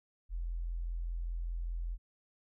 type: tone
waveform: sine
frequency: 42.5 Hz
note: F1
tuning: 46 cents flat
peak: -34 dBFS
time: 0.29-1.98 s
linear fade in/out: 50 ms
effects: none